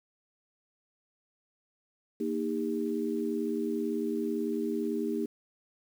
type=chord; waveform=sine; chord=Eb major; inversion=second; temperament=equal with one note detuned; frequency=233.1 / 311.1 / 402.3 Hz; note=Bb3 / Eb4 / G4; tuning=0 / 0 / +45 cents; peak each=-33 dBFS; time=2.2-5.26 s; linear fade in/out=5 ms; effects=9-bit

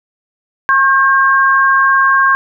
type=tone pair together; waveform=sine; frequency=1085 / 1598.8 Hz; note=C#6 / G6; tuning=-37 / +34 cents; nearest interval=perfect fifth; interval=671 cents; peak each=-10 dBFS; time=0.69-2.35 s; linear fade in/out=0 ms; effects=none

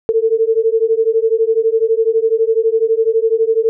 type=beating tone pair; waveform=sine; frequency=443.2 / 455.2 Hz; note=A4 / A#4; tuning=+13 / -41 cents; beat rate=12 Hz; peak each=-14 dBFS; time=0.09-3.69 s; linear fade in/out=0 ms; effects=none

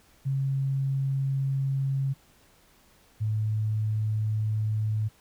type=tone pair in turn; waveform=sine; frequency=135.9 / 108.04 Hz; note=C#3 / A2; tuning=-34 / -31 cents; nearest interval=major third; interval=397 cents; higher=first; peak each=-24 dBFS; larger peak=neither; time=0.25-2.14 / 3.2-5.09 s; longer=neither; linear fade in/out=20 ms; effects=pink hiss -60 dBFS RMS until 5.2 s

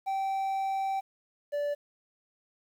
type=tone pair in turn; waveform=triangle; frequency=776 / 581.3 Hz; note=G5 / D5; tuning=-18 / -18 cents; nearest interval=perfect fourth; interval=500 cents; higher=first; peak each=-26 dBFS; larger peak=neither; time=0.06-1.01 / 1.52-1.75 s; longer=first; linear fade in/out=20 ms; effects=10-bit

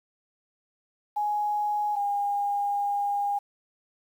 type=tone pair in turn; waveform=sine; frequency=834 / 811.2 Hz; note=G#5 / G#5; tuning=+7 / -41 cents; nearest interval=unison; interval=48 cents; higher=first; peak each=-24 dBFS; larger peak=neither; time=1.16-1.96 / 1.96-3.39 s; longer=second; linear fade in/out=10 ms; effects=9-bit

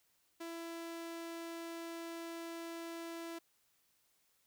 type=tone; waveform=sawtooth; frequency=333.8 Hz; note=E4; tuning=22 cents sharp; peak=-39 dBFS; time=0.4-3.39 s; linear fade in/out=10 ms; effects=white hiss -75 dBFS RMS until 4.46 s

